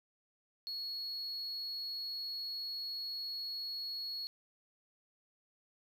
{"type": "tone", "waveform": "sine", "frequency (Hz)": 4341, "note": "C#8", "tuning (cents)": -37, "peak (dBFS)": -36, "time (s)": [0.67, 4.27], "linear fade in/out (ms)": 0, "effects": ["tanh soft clip ceiling -36 dBFS", "11-bit"]}